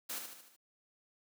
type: noise with echo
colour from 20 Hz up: white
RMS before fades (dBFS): -40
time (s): 0.09-0.19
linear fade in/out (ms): 10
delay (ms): 75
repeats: 5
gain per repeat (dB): -5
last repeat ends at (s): 0.565
effects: high-pass 200 Hz 12 dB/octave